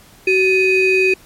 triangle ring-modulated tone, 1063 Hz, C6, 27 cents sharp, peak -6 dBFS, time 0.27-1.14 s, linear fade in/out 5 ms, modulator 1440 Hz, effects pink hiss -46 dBFS RMS until 1.25 s + MP3 64 kbps

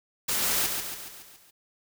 white noise with echo, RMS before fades -27 dBFS, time 0.28-0.67 s, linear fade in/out 10 ms, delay 140 ms, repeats 6, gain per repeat -5 dB, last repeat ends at 1.51 s, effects none

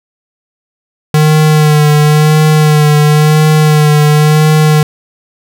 square tone with vibrato, 152 Hz, D#3, 40 cents flat, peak -5 dBFS, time 1.14-4.83 s, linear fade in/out 2 ms, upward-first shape sine, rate 0.96 Hz, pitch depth 29 cents each way, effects none

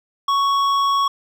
triangle tone with hard clipping, 1112 Hz, C#6, 5 cents sharp, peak -17 dBFS, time 0.28-1.08 s, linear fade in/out 5 ms, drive 13 dB, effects none

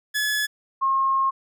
sawtooth / sine tone pair in turn, 1707 / 1075.3 Hz, G#6 / C6, +47 / +47 cents, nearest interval minor sixth, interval 800 cents, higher first, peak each -18 dBFS, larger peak neither, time 0.14-0.47 / 0.81-1.31 s, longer second, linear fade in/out 20 ms, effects none

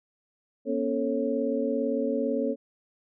sine tone cluster, 239.3 / 277.1 / 443.2 / 550 Hz, A#3 / C#4 / A4 / C#5, +46 / -1 / +13 / -14 cents, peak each -30 dBFS, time 0.65-2.56 s, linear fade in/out 50 ms, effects none

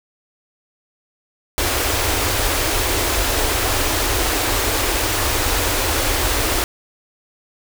pink band-stop noise, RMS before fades -19 dBFS, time 1.58-6.64 s, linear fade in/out 0 ms, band 110 to 270 Hz, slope 48 dB/octave, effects none

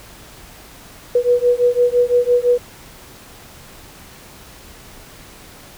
sine beating tone pair, 485 / 490.9 Hz, B4 / B4, -31 / -10 cents, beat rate 5.9 Hz, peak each -15 dBFS, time 1.15-2.58 s, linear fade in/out 5 ms, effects pink hiss -41 dBFS RMS until 5.77 s

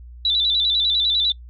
sine tone with vibrato, 3729 Hz, A#7, in tune, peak -16 dBFS, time 0.25-1.32 s, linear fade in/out 2 ms, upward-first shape square, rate 10 Hz, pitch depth 86 cents each way, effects noise-tail reverb RT60 0.1 s tail -21 dB re dry + added 60 Hz sine -37 dBFS peak until 1.49 s

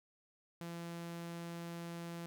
sawtooth tone, 169.8 Hz, F3, 48 cents flat, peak -39 dBFS, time 0.61-2.26 s, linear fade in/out 0 ms, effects none

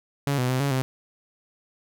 sawtooth tone with pitch steps, 141 / 125.8 / 128.9 / 140.6 / 130.4 Hz, C#3 / B2 / C3 / C#3 / C3, +30 / +32 / -26 / +25 / -5 cents, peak -18 dBFS, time 0.27-0.82 s, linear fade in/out 0 ms, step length 110 ms, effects none

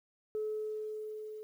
sine tone with level ramp, 429.8 Hz, A4, 41 cents flat, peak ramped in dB -31 to -42 dBFS, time 0.35-1.43 s, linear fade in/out 0 ms, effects tanh soft clip ceiling -28 dBFS + 11-bit

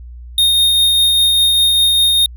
square tone with tremolo, 3694 Hz, A#7, 16 cents flat, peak -9 dBFS, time 0.38-2.26 s, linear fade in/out 2 ms, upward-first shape triangle, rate 5 Hz, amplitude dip 25%, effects added 60 Hz sine -30 dBFS peak until 2.36 s

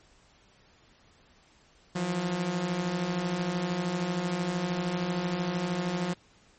sawtooth beating tone pair, 165.9 / 178.9 Hz, E3 / F3, +11 / +42 cents, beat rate 13 Hz, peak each -31 / -25 dBFS, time 1.95-6.14 s, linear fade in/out 10 ms, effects pink hiss -61 dBFS RMS until 6.58 s + MP3 32 kbps

